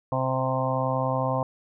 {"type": "harmonic tone with a mistuned harmonic", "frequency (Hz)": 130.81, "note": "C3", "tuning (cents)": 0, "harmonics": [1, 2, 4, 5, 6, 7, 8], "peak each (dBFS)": [-28, -33, -29, -31, -33, -32, -31], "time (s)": [0.12, 1.43], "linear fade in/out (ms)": 2, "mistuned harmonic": 1, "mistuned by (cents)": -15, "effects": []}